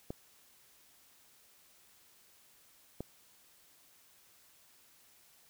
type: clicks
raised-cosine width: 2 ms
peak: -25 dBFS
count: 2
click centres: 0.105 / 3.006 s
effects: white hiss -64 dBFS RMS until 5.49 s